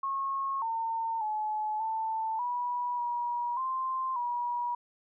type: tone with pitch steps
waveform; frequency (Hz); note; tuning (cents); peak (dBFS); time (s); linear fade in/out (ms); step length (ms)
sine; 1089 / 907 / 856 / 887 / 975 / 960 / 1046 / 964; C#6 / A#5 / A5 / A5 / B5 / B5 / C6 / B5; -31 / -48 / -48 / +14 / -23 / -49 / -1 / -42; -29; 0.03-4.75; 5; 590
effects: none